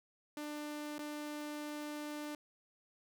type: tone with dropouts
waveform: sawtooth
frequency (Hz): 297.6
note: D4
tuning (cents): +23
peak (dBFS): -37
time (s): 0.37-2.35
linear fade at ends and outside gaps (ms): 2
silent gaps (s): 0.983-0.991
effects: none